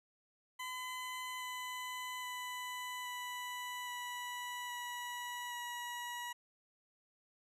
20% pulse tone with pitch steps, 1013 / 1004.8 / 996.7 / 988.7 / 980.8 / 972.9 / 965 Hz, B5 / B5 / B5 / B5 / B5 / B5 / B5, +44 / +30 / +16 / +2 / -12 / -26 / -40 cents, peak -36 dBFS, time 0.59-6.33 s, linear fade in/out 10 ms, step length 820 ms, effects resampled to 32000 Hz

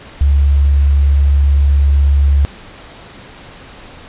sine tone, 70.4 Hz, C#2, 27 cents sharp, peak -7 dBFS, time 0.21-2.45 s, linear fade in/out 0 ms, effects pink hiss -36 dBFS RMS until 4.08 s + resampled to 8000 Hz

